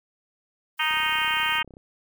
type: noise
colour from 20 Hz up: blue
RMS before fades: -45 dBFS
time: 0.77-1.62 s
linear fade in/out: 50 ms
type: harmonic tone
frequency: 311.1 Hz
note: D#4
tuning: in tune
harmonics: 3 / 4 / 5 / 6 / 7 / 8 / 9 / 10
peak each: -30 / -30 / -30 / -30 / -30 / -30 / -30 / -30 dBFS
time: 0.79-1.63 s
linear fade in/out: 10 ms
type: click train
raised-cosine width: 2 ms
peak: -33 dBFS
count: 29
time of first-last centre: 0.91-1.769 s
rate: 32.6 Hz
effects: none